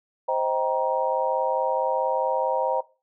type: chord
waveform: sine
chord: C minor seventh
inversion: none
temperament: just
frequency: 523.3 / 627.9 / 784.9 / 941.9 Hz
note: C5 / Eb5 / G5 / Bb5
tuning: 0 / +16 / +2 / +18 cents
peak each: -26 / -29 / -29 / -25 dBFS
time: 0.28-2.81 s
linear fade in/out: 10 ms
effects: noise-tail reverb RT60 0.3 s tail -19 dB re dry